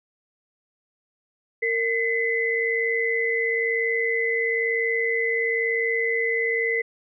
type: tone cluster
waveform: sine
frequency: 459.2 / 2019 / 2120 Hz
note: A#4 / B6 / C7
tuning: -26 / +38 / +22 cents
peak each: -25 / -23 / -32 dBFS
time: 1.62-6.82 s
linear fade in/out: 10 ms
effects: none